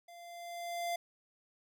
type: tone with level ramp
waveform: square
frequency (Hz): 691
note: F5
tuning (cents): -19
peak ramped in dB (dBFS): -52 to -33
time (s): 0.08-0.96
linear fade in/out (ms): 5
effects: none